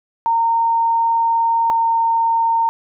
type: tone pair in turn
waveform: sine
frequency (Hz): 919 / 915.5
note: A#5 / A#5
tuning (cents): -25 / -32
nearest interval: unison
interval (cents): 7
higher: first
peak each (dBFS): -13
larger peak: neither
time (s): 0.26-1.7 / 1.7-2.69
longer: first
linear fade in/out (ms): 0
effects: none